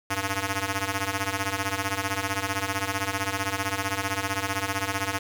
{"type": "ring-modulated tone", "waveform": "5% pulse", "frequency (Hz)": 195.7, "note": "G3", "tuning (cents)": -3, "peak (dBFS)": -12, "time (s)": [0.1, 5.19], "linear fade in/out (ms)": 5, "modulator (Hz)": 497, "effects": []}